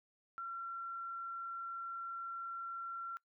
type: tone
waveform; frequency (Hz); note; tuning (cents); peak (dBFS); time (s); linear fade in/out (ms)
sine; 1363; F6; -43; -40; 0.38-3.17; 0
effects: noise-tail reverb RT60 0.1 s tail -23 dB re dry